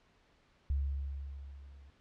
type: tone with level ramp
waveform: sine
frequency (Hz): 69.3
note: C#2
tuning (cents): 0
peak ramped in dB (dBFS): -28 to -53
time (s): 0.7-1.9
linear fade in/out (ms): 0
effects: pink hiss -68 dBFS RMS until 2 s + low-pass 4000 Hz 12 dB/octave